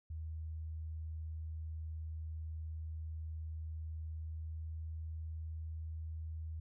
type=tone with pitch glide; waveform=sine; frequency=79.3 to 79.76 Hz; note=D#2 to D#2; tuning=+33 to +43 cents; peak=-40 dBFS; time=0.1-6.6 s; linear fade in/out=5 ms; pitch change=+10 cents; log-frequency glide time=4.18-4.82 s; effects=none